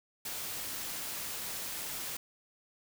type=noise; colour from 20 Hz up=white; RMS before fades=-39 dBFS; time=0.25-2.17 s; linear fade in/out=5 ms; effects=none